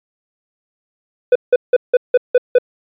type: tone bursts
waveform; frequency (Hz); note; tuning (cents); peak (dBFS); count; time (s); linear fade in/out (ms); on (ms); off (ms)
triangle; 497.1; B4; +11; -4; 7; 1.32-2.585; 5; 35; 170
effects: resampled to 8000 Hz